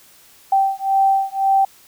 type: beating tone pair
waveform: sine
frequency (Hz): 778 / 779.9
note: G5 / G5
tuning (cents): -13 / -9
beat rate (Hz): 1.9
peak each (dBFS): -17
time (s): 0.52-1.65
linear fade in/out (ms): 5
effects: white hiss -49 dBFS RMS until 1.87 s